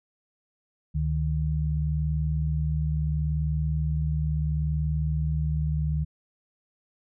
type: tone pair together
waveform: sine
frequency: 72.3 / 153.03 Hz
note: D2 / D#3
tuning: -27 / -28 cents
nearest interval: octave + minor second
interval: 1299 cents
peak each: -26 dBFS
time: 0.94-6.05 s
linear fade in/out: 20 ms
effects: none